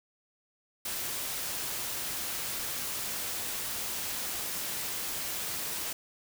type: noise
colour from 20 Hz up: white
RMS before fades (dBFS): -35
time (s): 0.85-5.93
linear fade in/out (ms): 5
effects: none